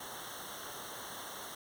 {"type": "noise with comb filter", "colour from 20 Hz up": "pink", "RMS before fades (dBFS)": -45, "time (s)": [0, 1.55], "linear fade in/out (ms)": 5, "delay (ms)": 0.41, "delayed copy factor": -1, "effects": []}